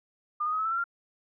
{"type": "tone with pitch steps", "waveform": "sine", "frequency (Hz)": [1208, 1236.2, 1265.1, 1294.7, 1325, 1355.9, 1387.6], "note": ["D6", "D#6", "D#6", "E6", "E6", "E6", "F6"], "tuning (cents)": [48, -12, 28, -32, 9, 48, -12], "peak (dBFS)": -26, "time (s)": [0.4, 0.841], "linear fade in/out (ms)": 10, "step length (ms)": 63, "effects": []}